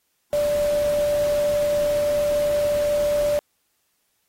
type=tone in noise; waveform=sine; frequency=587.3 Hz; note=D5; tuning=in tune; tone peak=-18 dBFS; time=0.33-3.39 s; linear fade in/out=0 ms; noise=pink; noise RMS=-35 dBFS; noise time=0.33-3.39 s; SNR=+14 dB; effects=white hiss -70 dBFS RMS until 4.28 s + AAC 48 kbps